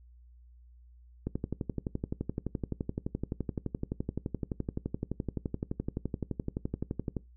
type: click train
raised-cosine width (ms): 3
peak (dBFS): -19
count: 70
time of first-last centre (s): 1.27-7.167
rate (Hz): 11.7
effects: noise-tail reverb RT60 0.2 s tail -21 dB re dry + added 60 Hz sine -53 dBFS peak until 7.36 s